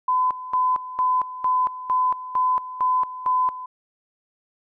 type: tone with tremolo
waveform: sine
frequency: 1012 Hz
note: B5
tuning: 42 cents sharp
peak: -17 dBFS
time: 0.08-3.66 s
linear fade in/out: 5 ms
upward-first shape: square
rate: 2.2 Hz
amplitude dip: 80%
effects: none